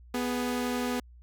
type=tone pair together; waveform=sawtooth; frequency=246.9 / 415.3 Hz; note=B3 / G#4; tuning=0 / 0 cents; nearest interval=major sixth; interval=900 cents; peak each=-25 / -32 dBFS; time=0.14-1 s; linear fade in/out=5 ms; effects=added 60 Hz sine -49 dBFS peak until 1.22 s